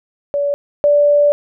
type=tone pair in turn; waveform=sine; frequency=572 / 582.7 Hz; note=D5 / D5; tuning=-46 / -14 cents; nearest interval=unison; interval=32 cents; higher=second; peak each=-14 / -8 dBFS; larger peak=second; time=0.34-0.54 / 0.84-1.32 s; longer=second; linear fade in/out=0 ms; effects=none